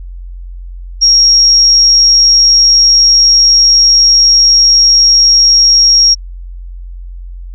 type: tone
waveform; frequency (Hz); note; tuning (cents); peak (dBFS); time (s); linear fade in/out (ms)
sine; 5588; F8; 0; -3; 1.01-6.15; 20
effects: added 44 Hz sine -23 dBFS peak until 7.54 s